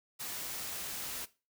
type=noise; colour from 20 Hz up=white; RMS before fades=-40 dBFS; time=0.19-1.26 s; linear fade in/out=20 ms; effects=noise-tail reverb RT60 0.3 s tail -18 dB re dry